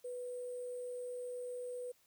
sine tone with sample-and-hold, 493.9 Hz, B4, in tune, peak -40 dBFS, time 0.04-1.92 s, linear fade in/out 10 ms, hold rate 8820 Hz, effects white hiss -71 dBFS RMS until 2.06 s

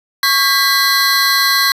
square tone cluster, 1110 / 1614 / 1979 / 4040 / 4282 Hz, C#6 / G#6 / B6 / B7 / C8, +2 / -50 / +3 / +39 / +39 cents, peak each -18 dBFS, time 0.23-1.72 s, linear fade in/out 2 ms, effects resampled to 32000 Hz + 7-bit

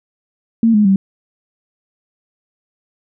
sine tone with pitch steps, 227.7 / 210 / 193.7 Hz, A#3 / G#3 / G3, -40 / +19 / -20 cents, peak -8 dBFS, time 0.63-0.96 s, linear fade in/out 2 ms, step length 110 ms, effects none

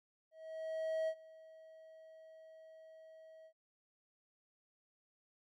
triangle tone with ADSR envelope, 640 Hz, D#5, 49 cents sharp, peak -31 dBFS, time 0.31-3.53 s, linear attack 770 ms, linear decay 65 ms, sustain -22 dB, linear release 73 ms, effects none

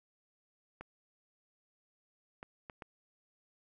clicks, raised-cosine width 0.5 ms, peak -30 dBFS, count 4, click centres 0.81 / 2.429 / 2.698 / 2.822 s, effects none

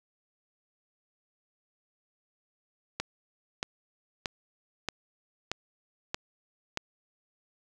click train, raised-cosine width 0.2 ms, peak -13 dBFS, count 7, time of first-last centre 3-6.774 s, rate 1.59 Hz, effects none

